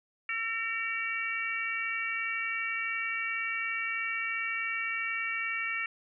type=harmonic tone with a mistuned harmonic; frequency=457.2 Hz; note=A#4; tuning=34 cents flat; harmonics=3 / 4 / 5 / 6; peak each=-39 / -36 / -33 / -38 dBFS; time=0.29-5.86 s; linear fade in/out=2 ms; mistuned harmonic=3; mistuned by=-35 cents; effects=none